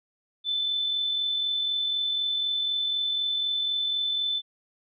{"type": "tone with amplitude modulation", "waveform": "sine", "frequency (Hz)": 3520, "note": "A7", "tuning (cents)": 0, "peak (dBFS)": -23, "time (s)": [0.44, 4.42], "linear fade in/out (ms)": 50, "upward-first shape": "sine", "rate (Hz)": 44, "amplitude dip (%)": 30, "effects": []}